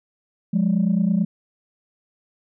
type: tone pair together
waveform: sine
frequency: 178.5 / 207.7 Hz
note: F3 / G#3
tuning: +38 / 0 cents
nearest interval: minor third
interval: 262 cents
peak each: -18 dBFS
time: 0.53-1.25 s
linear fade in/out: 10 ms
effects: tanh soft clip ceiling -12 dBFS